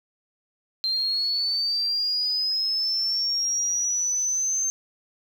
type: linear sweep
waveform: sine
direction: up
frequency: 4139 to 6320 Hz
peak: -22 dBFS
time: 0.84-4.7 s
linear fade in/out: 0 ms
effects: 8-bit